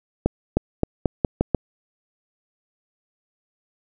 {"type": "accelerating click train", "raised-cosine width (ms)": 2, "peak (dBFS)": -4, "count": 7, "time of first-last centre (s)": [0.26, 1.547], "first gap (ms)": 310, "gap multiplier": 0.85, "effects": []}